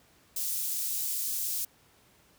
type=high-pass noise; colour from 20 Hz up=white; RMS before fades=-32 dBFS; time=0.36-1.65 s; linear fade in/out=5 ms; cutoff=6200 Hz; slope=12 dB/octave; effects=pink hiss -62 dBFS RMS until 2.38 s + high-pass 60 Hz 12 dB/octave